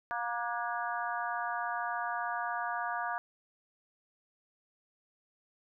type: harmonic tone with a mistuned harmonic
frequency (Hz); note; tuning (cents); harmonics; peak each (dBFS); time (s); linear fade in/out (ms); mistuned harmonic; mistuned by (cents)
236.6; A#3; +26; 3 / 4 / 5 / 6 / 7; -37 / -38 / -39 / -40 / -40; 0.11-3.18; 0; 6; +42
effects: none